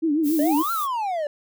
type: tone with vibrato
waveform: sine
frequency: 306.5 Hz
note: D#4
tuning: 26 cents flat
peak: -18 dBFS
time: 0.02-0.63 s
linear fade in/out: 20 ms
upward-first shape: triangle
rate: 7 Hz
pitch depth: 150 cents each way
type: noise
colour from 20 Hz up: violet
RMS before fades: -32 dBFS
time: 0.23-0.88 s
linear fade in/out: 50 ms
type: exponential two-way sweep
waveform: triangle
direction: up then down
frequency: 571 to 1396.9 to 571 Hz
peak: -21 dBFS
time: 0.39-1.27 s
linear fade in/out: 2 ms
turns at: 0.72 s
effects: none